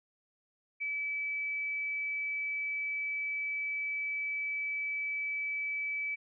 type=tone; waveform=sine; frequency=2300 Hz; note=D7; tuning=37 cents flat; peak=-32 dBFS; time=0.8-6.16 s; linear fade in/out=20 ms; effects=none